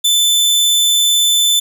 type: tone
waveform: sawtooth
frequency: 3522 Hz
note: A7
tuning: 1 cent sharp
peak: -7 dBFS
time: 0.04-1.6 s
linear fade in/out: 10 ms
effects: none